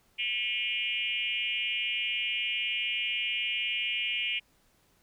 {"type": "tone with frequency modulation", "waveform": "sine", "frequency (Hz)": 2632, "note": "E7", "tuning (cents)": -3, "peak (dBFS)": -28, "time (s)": [0.18, 4.4], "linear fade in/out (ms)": 20, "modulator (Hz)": 223, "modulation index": 1.9, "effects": ["pink hiss -67 dBFS RMS until 5.02 s"]}